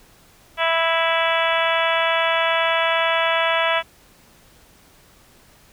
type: harmonic tone with a mistuned harmonic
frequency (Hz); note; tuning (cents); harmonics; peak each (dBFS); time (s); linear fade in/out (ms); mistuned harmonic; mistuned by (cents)
329.3; E4; -2; 2 / 3 / 4 / 5 / 6 / 7 / 8 / 9 / 10; -22 / -24 / -25 / -26 / -27 / -27 / -28 / -29 / -29; 0.57-3.83; 50; 10; +44
effects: pink hiss -52 dBFS RMS until 5.72 s